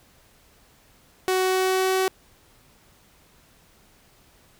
sawtooth tone with pitch glide, 373.2 to 377.5 Hz, F#4 to F#4, +15 to +35 cents, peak -16 dBFS, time 1.28-2.08 s, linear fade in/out 0 ms, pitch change +20 cents, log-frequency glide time 1.41-1.95 s, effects pink hiss -57 dBFS RMS until 4.59 s

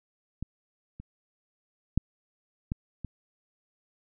clicks, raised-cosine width 5 ms, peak -21 / -29 / -10 / -17 / -23 dBFS, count 5, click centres 0.426 / 1 / 1.976 / 2.719 / 3.047 s, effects none

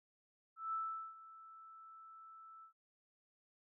sine tone with ADSR envelope, 1318.5 Hz, E6, in tune, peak -36 dBFS, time 0.56-2.73 s, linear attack 170 ms, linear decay 410 ms, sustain -18 dB, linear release 97 ms, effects none

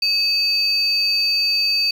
sine tone pair together, 2579 / 4601 Hz, E7 / D8, -39 / -36 cents, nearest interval minor seventh, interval 1003 cents, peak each -22 / -15 dBFS, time 0.02-1.91 s, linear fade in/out 5 ms, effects tanh soft clip ceiling -12 dBFS + 7-bit

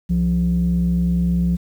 sine tone pair together, 65.47 / 174.61 Hz, C2 / F3, +2 / 0 cents, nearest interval octave + perfect fourth, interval 1698 cents, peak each -20 / -15 dBFS, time 0.09-1.57 s, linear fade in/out 20 ms, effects tanh soft clip ceiling -11 dBFS + 8-bit

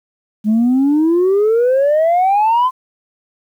sine exponential sweep, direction up, 207.7 to 1046.5 Hz, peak -8 dBFS, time 0.44-2.71 s, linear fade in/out 50 ms, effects tanh soft clip ceiling -8 dBFS + 8-bit

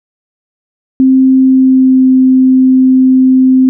sine tone with pitch glide, 262.4 to 259.5 Hz, C4 to C4, +5 to -14 cents, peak -3 dBFS, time 1-3.69 s, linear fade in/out 0 ms, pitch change -19 cents, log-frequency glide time 1.4-2.09 s, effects none

